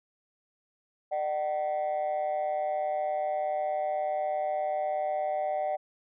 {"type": "tone pair together", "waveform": "sine", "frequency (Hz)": [602, 758.7], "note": ["D5", "F#5"], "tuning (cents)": [43, 43], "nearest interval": "major third", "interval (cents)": 400, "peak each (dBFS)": -28, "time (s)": [1.11, 5.77], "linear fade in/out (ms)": 20, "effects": ["tanh soft clip ceiling -24 dBFS"]}